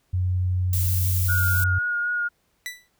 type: tone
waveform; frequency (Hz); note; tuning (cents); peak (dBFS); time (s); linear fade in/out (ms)
sine; 91.2; F#2; -24; -20; 0.13-1.79; 10
type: noise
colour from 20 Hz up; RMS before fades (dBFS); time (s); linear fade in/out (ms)
violet; -28; 0.73-1.64; 2
type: tone with vibrato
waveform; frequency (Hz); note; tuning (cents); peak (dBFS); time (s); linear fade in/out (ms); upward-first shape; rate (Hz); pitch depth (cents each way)
sine; 1437; F6; +49; -22; 1.28-2.29; 20; sine; 3.9; 17
type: tone with exponential decay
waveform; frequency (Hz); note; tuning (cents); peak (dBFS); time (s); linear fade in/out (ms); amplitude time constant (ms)
sawtooth; 1975.5; B6; 0; -23; 2.66-2.88; 0; 47
effects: pink hiss -68 dBFS RMS until 2.99 s